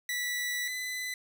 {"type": "tone pair in turn", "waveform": "sawtooth", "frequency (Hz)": [1963, 2005], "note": ["B6", "B6"], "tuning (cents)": [-11, 26], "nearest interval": "unison", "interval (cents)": 37, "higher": "second", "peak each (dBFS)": [-27, -30], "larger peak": "first", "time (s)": [[0.09, 0.68], [0.68, 1.14]], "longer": "first", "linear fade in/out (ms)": 2, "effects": []}